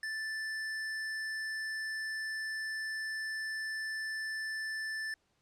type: tone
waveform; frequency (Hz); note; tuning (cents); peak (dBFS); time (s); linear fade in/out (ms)
square; 1760; A6; 0; -36; 0.03-5.14; 2
effects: pink hiss -75 dBFS RMS until 5.41 s + low-pass 8000 Hz 12 dB/octave

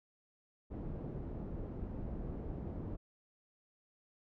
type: low-pass noise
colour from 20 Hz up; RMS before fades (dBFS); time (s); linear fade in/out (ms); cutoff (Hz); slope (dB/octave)
pink; -42; 0.7-2.97; 20; 410; 12
effects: none

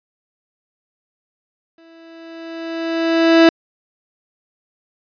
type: tone with exponential growth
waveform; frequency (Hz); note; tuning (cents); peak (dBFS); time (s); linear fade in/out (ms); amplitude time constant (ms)
30% pulse; 329.6; E4; 0; -3; 1.78-3.49; 2; 370
effects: resampled to 11025 Hz

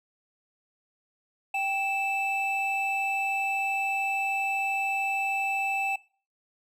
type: tone pair together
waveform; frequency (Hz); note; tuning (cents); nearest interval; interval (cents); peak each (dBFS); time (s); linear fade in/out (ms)
triangle; 784 / 2637; G5 / E7; 0 / 0; octave + major sixth; 2100; -27; 1.54-5.96; 5
effects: noise-tail reverb RT60 0.4 s tail -21 dB re dry

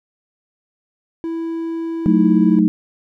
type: tone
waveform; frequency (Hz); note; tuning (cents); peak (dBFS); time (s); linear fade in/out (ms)
triangle; 329.6; E4; 0; -19; 1.24-2.59; 0
type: chord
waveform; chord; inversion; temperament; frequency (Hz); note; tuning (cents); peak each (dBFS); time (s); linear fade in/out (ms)
sine; D# diminished; first; equal; 185 / 220 / 311.1; F#3 / A3 / D#4; 0 / 0 / 0; -15; 2.06-2.68; 0
effects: none

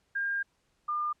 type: tone pair in turn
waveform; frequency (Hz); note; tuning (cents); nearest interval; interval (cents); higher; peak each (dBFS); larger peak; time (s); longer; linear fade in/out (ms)
sine; 1608 / 1204.2; G6 / D6; +44 / +43; perfect fourth; 501; first; -28 / -28; neither; 0.15-0.43 / 0.88-1.13; first; 10
effects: pink hiss -73 dBFS RMS until 1.2 s + low-pass 9000 Hz 12 dB/octave

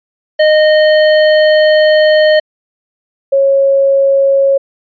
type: tone pair in turn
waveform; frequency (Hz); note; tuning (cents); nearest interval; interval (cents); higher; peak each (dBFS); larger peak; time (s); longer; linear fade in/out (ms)
square / sine; 616 / 548.4; D#5 / C#5; -17 / -19; major second; 202; first; -6; neither; 0.39-2.4 / 3.32-4.58; first; 10
effects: resampled to 11025 Hz

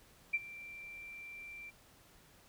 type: tone with ADSR envelope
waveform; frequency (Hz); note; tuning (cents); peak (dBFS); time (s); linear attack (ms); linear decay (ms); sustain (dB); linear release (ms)
sine; 2353; D7; +3; -27; 0.33-1.71; 14; 38; -19; 23
effects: pink hiss -63 dBFS RMS until 2.48 s

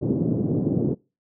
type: band-pass noise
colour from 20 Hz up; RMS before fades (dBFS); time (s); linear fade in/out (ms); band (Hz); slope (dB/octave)
pink; -23; 0.01-0.95; 20; 130 to 390; 24
effects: noise-tail reverb RT60 0.3 s tail -25 dB re dry

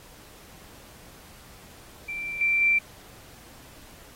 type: tone with level steps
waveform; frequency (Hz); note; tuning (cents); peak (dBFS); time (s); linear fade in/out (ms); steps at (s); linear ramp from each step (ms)
sine; 2349; D7; 0; -30 / -20 / -18; 2.08-2.79; 10; 2.41 / 2.61; 2
effects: pink hiss -50 dBFS RMS until 4.15 s + AAC 48 kbps

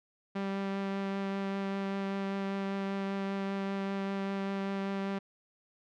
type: tone with vibrato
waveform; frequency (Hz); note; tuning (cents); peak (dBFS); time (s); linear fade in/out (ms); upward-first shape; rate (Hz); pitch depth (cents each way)
sawtooth; 196; G3; 0; -28; 0.35-5.19; 10; triangle; 5.1; 10
effects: low-pass 3000 Hz 12 dB/octave

